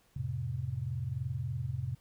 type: chord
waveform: sine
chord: F major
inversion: none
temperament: equal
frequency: 87.31 / 110 / 130.81 Hz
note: F2 / A2 / C3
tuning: 0 / 0 / 0 cents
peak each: -40 / -38 / -35 dBFS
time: 0.16-1.95 s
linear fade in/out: 5 ms
effects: pink hiss -68 dBFS RMS until 2 s